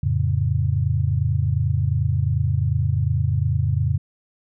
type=chord; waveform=sine; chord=F augmented; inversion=none; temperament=equal; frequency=87.31 / 110 / 138.59 Hz; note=F2 / A2 / C#3; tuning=0 / 0 / 0 cents; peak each=-22 dBFS; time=0.03-3.98 s; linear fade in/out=5 ms; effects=none